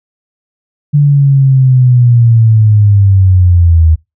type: linear sweep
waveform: sine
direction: down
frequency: 146.83 to 78.3 Hz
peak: -3 dBFS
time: 0.93-3.96 s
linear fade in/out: 20 ms
effects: noise-tail reverb RT60 0.2 s tail -23 dB re dry